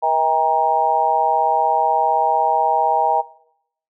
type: harmonic tone with a mistuned harmonic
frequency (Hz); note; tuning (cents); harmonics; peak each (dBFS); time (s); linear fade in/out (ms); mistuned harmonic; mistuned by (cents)
160; D#3; +49; 3 / 4 / 5 / 6; -27 / -22 / -18 / -19; 0.02-3.22; 20; 6; -39
effects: noise-tail reverb RT60 0.7 s tail -18 dB re dry